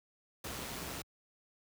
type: noise with amplitude modulation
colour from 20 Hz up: pink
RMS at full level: -40 dBFS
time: 0.44-1.02 s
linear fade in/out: 5 ms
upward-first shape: sine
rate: 127 Hz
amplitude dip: 35%
effects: high-pass 60 Hz 12 dB/octave